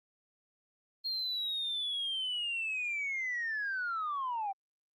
sine linear sweep, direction down, 4250 to 761 Hz, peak -31 dBFS, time 1.04-4.53 s, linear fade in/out 20 ms, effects tanh soft clip ceiling -29 dBFS + Opus 32 kbps

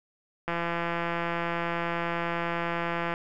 click train, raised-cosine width 0.5 ms, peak -15 dBFS, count 453, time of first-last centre 0.48-3.139 s, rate 170 Hz, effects none

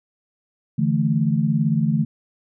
sine chord, D suspended second, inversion none, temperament equal, 146.83 / 164.81 / 220 Hz, D3 / E3 / A3, 0 / 0 / 0 cents, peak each -21 dBFS, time 0.78-2.05 s, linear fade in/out 10 ms, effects none

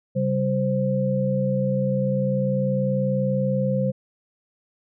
sine tone cluster, 134.6 / 194.9 / 522 Hz, C3 / G3 / C5, +49 / -10 / -4 cents, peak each -24 dBFS, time 0.15-3.92 s, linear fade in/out 20 ms, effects none

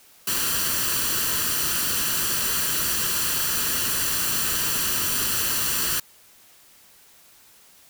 white noise with comb filter, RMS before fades -24 dBFS, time 0.27-6 s, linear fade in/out 5 ms, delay 0.68 ms, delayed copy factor +0.6, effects white hiss -53 dBFS RMS until 7.89 s

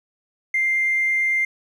triangle tone, 2097 Hz, C7, 3 cents sharp, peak -14 dBFS, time 0.54-1.45 s, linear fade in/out 5 ms, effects tanh soft clip ceiling -15 dBFS

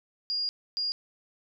sine tone bursts at uneven times, 4837 Hz, D#8, 50 cents flat, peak -27 dBFS, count 2, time 0.3-0.49 / 0.77-0.92 s, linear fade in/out 0 ms, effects none

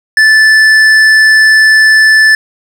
sine tone with hard clipping, 1751 Hz, A6, 9 cents flat, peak -4 dBFS, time 0.17-2.35 s, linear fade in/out 2 ms, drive 8 dB, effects none

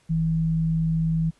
sine tone pair together, 45.32 / 161.5 Hz, F#1 / E3, -35 / -35 cents, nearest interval octave + minor seventh, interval 2200 cents, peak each -32 / -20 dBFS, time 0.09-1.31 s, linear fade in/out 20 ms, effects pink hiss -62 dBFS RMS until 1.39 s + resampled to 24000 Hz

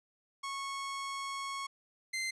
sawtooth tone pair in turn, 1100 / 2077 Hz, C#6 / C7, -14 / -13 cents, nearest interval major seventh, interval 1101 cents, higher second, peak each -33 / -30 dBFS, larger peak second, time 0.43-1.67 / 2.13-2.31 s, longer first, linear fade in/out 10 ms, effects resampled to 22050 Hz

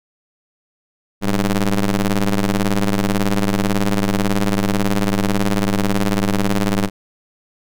sawtooth ring-modulated tone, 101.9 Hz, G#2, 32 cents flat, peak -8 dBFS, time 1.21-6.9 s, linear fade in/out 50 ms, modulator 92.8 Hz, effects none

